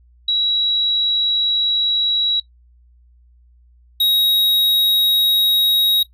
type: tone pair in turn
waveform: sine / square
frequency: 3885 / 3798 Hz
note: B7 / A#7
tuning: -29 / +32 cents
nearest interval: unison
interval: 39 cents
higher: first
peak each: -14 dBFS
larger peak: neither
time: 0.28-2.4 / 4-6.03 s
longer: first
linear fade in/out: 5 ms
effects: noise-tail reverb RT60 0.1 s tail -17 dB re dry + added 60 Hz sine -48 dBFS peak until 6.13 s